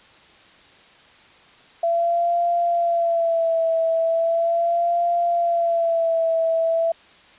sine tone with vibrato, 673 Hz, E5, 36 cents sharp, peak -17 dBFS, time 1.83-6.92 s, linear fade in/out 5 ms, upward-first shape sine, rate 0.38 Hz, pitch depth 46 cents each way, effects white hiss -50 dBFS RMS until 7.38 s + resampled to 8000 Hz

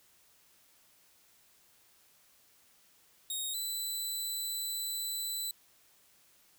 15% pulse tone pair in turn, 3743 / 3992 Hz, A#7 / B7, +6 / +18 cents, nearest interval minor second, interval 112 cents, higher second, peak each -27 dBFS, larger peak neither, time 3.3-3.54 / 3.54-5.51 s, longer second, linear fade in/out 2 ms, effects white hiss -65 dBFS RMS until 6.58 s

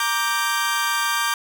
sawtooth chord, G minor, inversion first, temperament equal with one note detuned, 932.3 / 1174.7 / 1575.2 Hz, Bb5 / D6 / G6, 0 / 0 / +8 cents, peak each -23 / -20 / -20 dBFS, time 0-1.34 s, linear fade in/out 2 ms, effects none

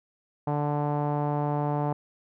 sawtooth tone with low-pass filter, 146.83 Hz, D3, in tune, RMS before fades -27 dBFS, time 0.47-1.93 s, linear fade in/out 5 ms, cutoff 850 Hz, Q 3.1, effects none

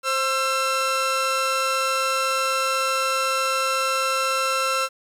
sawtooth tone pair together, 527.6 / 1343 Hz, C5 / E6, +14 / +32 cents, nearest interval octave + major third, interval 1618 cents, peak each -22 / -18 dBFS, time 0.03-4.89 s, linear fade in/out 50 ms, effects low-pass 11000 Hz 12 dB/octave + 9-bit

